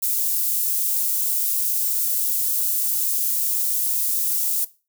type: high-pass noise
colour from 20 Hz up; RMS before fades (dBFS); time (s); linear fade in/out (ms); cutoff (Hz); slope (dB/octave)
white; -22; 0.02-4.65; 10; 10000; 12
effects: noise-tail reverb RT60 0.3 s tail -18 dB re dry